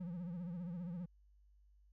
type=tone with vibrato; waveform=triangle; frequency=174.61 Hz; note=F3; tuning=in tune; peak=-39 dBFS; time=0-1.06 s; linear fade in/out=10 ms; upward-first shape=triangle; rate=15 Hz; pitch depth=130 cents each way; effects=added 50 Hz sine -64 dBFS peak until 1.92 s